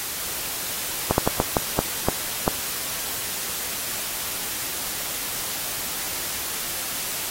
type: slowing click train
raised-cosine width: 1 ms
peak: -4 dBFS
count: 8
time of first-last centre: 1.11-2.479 s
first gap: 71 ms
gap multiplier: 1.33
effects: white hiss -29 dBFS RMS until 7.3 s + AAC 48 kbps